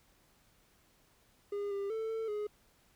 triangle tone with pitch steps, 406.6 / 398.5 / 443.9 / 446.9 / 418.5 Hz, G#4 / G4 / A4 / A4 / G#4, -37 / +28 / +15 / +27 / +13 cents, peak -32 dBFS, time 1.52-2.47 s, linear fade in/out 5 ms, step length 190 ms, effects pink hiss -68 dBFS RMS until 2.95 s

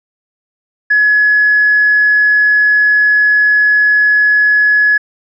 triangle tone with tanh clipping, 1693 Hz, G#6, 33 cents sharp, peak -6 dBFS, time 0.9-4.98 s, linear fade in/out 10 ms, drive 1 dB, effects resampled to 16000 Hz

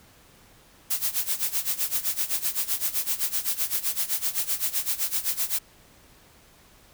blue noise with tremolo, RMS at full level -24 dBFS, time 0.9-5.59 s, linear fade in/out 10 ms, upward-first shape sine, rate 7.8 Hz, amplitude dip 85%, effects pink hiss -55 dBFS RMS until 6.93 s

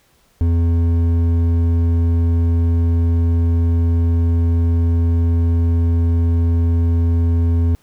sine tone with hard clipping, 84.2 Hz, E2, 37 cents sharp, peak -14 dBFS, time 0.41-7.75 s, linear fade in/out 0 ms, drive 8 dB, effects pink hiss -57 dBFS RMS until 7.82 s

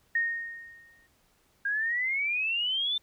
sine tone with exponential decay, 1852 Hz, A#6, 12 cents flat, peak -22 dBFS, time 0.15-1.07 s, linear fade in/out 5 ms, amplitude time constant 200 ms
sine exponential sweep, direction up, 1604 to 3587 Hz, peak -26 dBFS, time 1.65-2.98 s, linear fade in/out 5 ms
effects pink hiss -67 dBFS RMS until 3.02 s

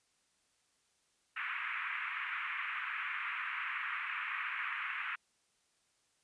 white band-pass noise, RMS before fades -39 dBFS, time 1.36-5.16 s, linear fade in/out 10 ms, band 1100 to 2500 Hz, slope 48 dB/octave, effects white hiss -75 dBFS RMS until 6.23 s + resampled to 22050 Hz

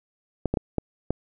clicks, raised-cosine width 2 ms, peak -10 dBFS, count 5, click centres 0.457 / 0.54 / 0.572 / 0.783 / 1.106 s, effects none

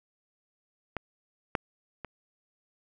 clicks, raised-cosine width 0.5 ms, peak -17 / -11 / -23 dBFS, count 3, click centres 0.967 / 1.552 / 2.047 s, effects none

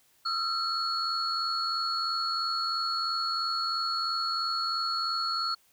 sine tone cluster, 1276 / 1359 / 4363 Hz, D#6 / F6 / C#8, +43 / -48 / -28 cents, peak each -35 / -31 / -29 dBFS, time 0.25-5.55 s, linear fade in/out 10 ms, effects tanh soft clip ceiling -20 dBFS + white hiss -65 dBFS RMS until 5.72 s

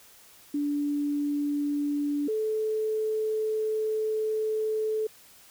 sine tone pair in turn, 290 / 434.5 Hz, D4 / A4, -22 / -22 cents, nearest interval perfect fifth, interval 700 cents, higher second, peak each -25 dBFS, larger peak neither, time 0.54-2.28 / 2.28-5.07 s, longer second, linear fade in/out 5 ms, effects white hiss -54 dBFS RMS until 5.5 s

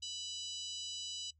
harmonic tone, 987.8 Hz, B5, in tune, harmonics 3 / 4 / 5 / 6 / 7 / 8, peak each -44 / -46 / -48 / -50 / -51 / -52 dBFS, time 0.02-1.31 s, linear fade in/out 10 ms, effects noise-tail reverb RT60 0.1 s tail -22 dB re dry + added 77 Hz sine -67 dBFS peak until 1.39 s

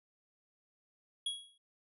square tone with exponential decay, 3322 Hz, G#7, in tune, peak -32 dBFS, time 1.26-1.58 s, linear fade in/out 5 ms, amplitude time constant 68 ms, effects resampled to 32000 Hz

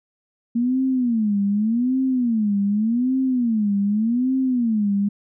sine tone with vibrato, 229.5 Hz, A#3, 27 cents flat, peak -17 dBFS, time 0.55-5.09 s, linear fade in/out 10 ms, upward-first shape sine, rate 0.85 Hz, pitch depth 240 cents each way, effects none

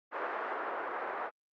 white band-pass noise, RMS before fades -37 dBFS, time 0.11-1.31 s, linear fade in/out 50 ms, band 380 to 1500 Hz, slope 24 dB/octave, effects Opus 48 kbps

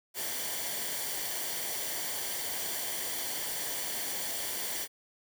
white noise with comb filter, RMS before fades -35 dBFS, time 0.14-4.88 s, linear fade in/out 50 ms, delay 0.77 ms, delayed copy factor -0.55, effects none

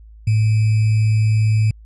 sine tone with sample-and-hold, 108.8 Hz, A2, 19 cents flat, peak -12 dBFS, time 0.27-1.71 s, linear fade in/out 5 ms, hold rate 2450 Hz, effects added 54 Hz sine -39 dBFS peak until 1.85 s + resampled to 24000 Hz

